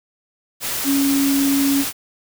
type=tone in noise; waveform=sine; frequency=277.2 Hz; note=C#4; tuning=in tune; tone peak=-15 dBFS; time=0.84-1.85 s; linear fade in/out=50 ms; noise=white; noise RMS=-24 dBFS; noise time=0.6-1.93 s; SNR=+6 dB; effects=none

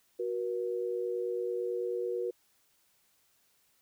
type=tone pair together; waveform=sine; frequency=369.4 / 478.5 Hz; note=F#4 / A#4; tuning=-3 / +45 cents; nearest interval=major third; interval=448 cents; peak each=-34 / -33 dBFS; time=0.19-2.31 s; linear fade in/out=10 ms; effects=white hiss -70 dBFS RMS until 3.81 s

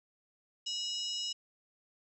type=harmonic tone with a mistuned harmonic; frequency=970 Hz; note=B5; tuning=31 cents flat; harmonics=3 / 4 / 5 / 6 / 7 / 8; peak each=-37 / -47 / -38 / -50 / -48 / -51 dBFS; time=0.66-1.33 s; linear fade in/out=10 ms; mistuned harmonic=5; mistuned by=+110 cents; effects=none

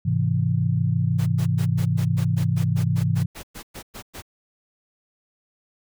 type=chord; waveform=sine; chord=Ab augmented; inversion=none; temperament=equal with one note detuned; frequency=104.61 / 130.81 / 164.81 Hz; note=Ab2 / C3 / E3; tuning=+13 / 0 / 0 cents; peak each=-23 dBFS; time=0.05-3.26 s; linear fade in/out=10 ms
type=noise bursts; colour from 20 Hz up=pink; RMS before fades=-37 dBFS; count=16; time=1.18-4.222 s; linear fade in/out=20 ms; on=87 ms; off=110 ms
effects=none

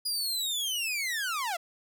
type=linear sweep; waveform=sawtooth; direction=down; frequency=4926 to 643 Hz; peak=-26 dBFS; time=0.05-1.57 s; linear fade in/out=10 ms; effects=none

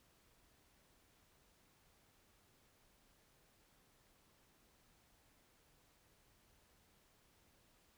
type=silence; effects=pink hiss -72 dBFS RMS until 7.97 s

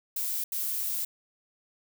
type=noise bursts at uneven times; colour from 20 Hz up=violet; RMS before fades=-31 dBFS; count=2; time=0.16-0.44 / 0.52-1.05 s; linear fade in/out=5 ms; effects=none

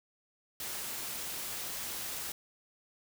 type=noise; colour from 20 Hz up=white; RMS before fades=-39 dBFS; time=0.6-2.32 s; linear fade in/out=2 ms; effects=none

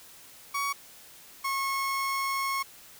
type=tone pair in turn; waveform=30% pulse; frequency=1125 / 1090.5 Hz; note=C#6 / C#6; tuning=+25 / -29 cents; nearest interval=minor second; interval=54 cents; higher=first; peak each=-25 dBFS; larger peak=neither; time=0.54-0.73 / 1.44-2.63 s; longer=second; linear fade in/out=10 ms; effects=white hiss -51 dBFS RMS until 2.99 s

